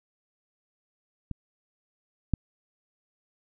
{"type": "clicks", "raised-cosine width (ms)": 5, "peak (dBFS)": [-21, -11], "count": 2, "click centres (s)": [1.313, 2.337], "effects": []}